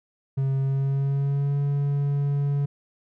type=tone with pitch glide; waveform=triangle; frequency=135.2 to 142.09 Hz; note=C#3 to C#3; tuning=-43 to +43 cents; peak=-19 dBFS; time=0.37-2.66 s; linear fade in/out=10 ms; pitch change=+86 cents; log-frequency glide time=0.61-1.58 s; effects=none